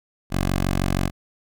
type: tone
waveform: 10% pulse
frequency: 46.38 Hz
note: F#1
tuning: 5 cents sharp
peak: -12 dBFS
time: 0.3-1.11 s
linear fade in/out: 50 ms
effects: none